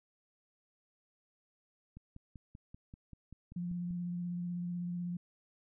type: click train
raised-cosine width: 5 ms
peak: -37 dBFS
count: 11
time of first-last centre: 1.97-3.908 s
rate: 5.16 Hz
type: tone with vibrato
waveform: sine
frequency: 175.5 Hz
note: F3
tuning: 9 cents sharp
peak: -35 dBFS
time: 3.56-5.17 s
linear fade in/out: 5 ms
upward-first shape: triangle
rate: 16 Hz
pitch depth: 20 cents each way
effects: none